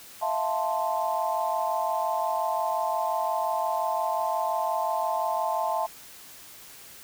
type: chord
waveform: sine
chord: F major seventh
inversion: third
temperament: equal with one note detuned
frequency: 652.8 / 698.5 / 880 / 1046.5 Hz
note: E5 / F5 / A5 / C6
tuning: -17 / 0 / 0 / 0 cents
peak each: -30 / -31 / -28 / -32 dBFS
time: 0.21-5.87 s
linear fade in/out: 20 ms
effects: white hiss -47 dBFS RMS until 7.03 s